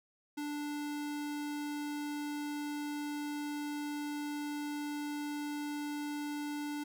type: tone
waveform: square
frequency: 293.7 Hz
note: D4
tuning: in tune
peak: -37 dBFS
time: 0.37-6.84 s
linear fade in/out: 10 ms
effects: none